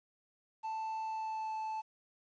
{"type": "tone with pitch glide", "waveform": "triangle", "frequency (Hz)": [882, 874.9], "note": ["A5", "A5"], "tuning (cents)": [4, -10], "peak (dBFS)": -34, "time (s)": [0.63, 1.82], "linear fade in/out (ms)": 20, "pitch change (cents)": -14, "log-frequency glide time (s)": [1.01, 1.54], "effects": ["resampled to 16000 Hz", "11-bit"]}